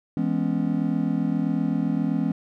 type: chord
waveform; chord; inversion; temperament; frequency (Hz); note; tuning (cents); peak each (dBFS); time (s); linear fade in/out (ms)
triangle; C# minor seventh; first; just; 166.31 / 207.9 / 249.5 / 277.2; E3 / G#3 / B3 / C#4; +16 / +2 / +18 / 0; -25; 0.17-2.32; 2
effects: none